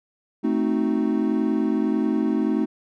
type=chord; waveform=triangle; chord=A diminished seventh; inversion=none; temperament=equal; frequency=220 / 261.6 / 311.1 / 370 Hz; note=A3 / C4 / Eb4 / Gb4; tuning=0 / 0 / 0 / 0 cents; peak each=-22 / -23 / -22 / -27 dBFS; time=0.43-2.66 s; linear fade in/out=20 ms; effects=none